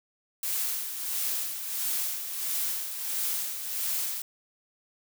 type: noise with tremolo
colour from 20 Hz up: blue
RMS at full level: -29 dBFS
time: 0.43-4.22 s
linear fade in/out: 2 ms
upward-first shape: sine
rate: 1.5 Hz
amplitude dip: 55%
effects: none